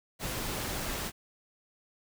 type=noise; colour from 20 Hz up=pink; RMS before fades=-35 dBFS; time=0.19-1.12 s; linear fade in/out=50 ms; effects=none